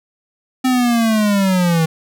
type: linear sweep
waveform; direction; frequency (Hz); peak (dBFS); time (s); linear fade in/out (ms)
square; down; 260 to 158.7; -13; 0.64-1.86; 10
effects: none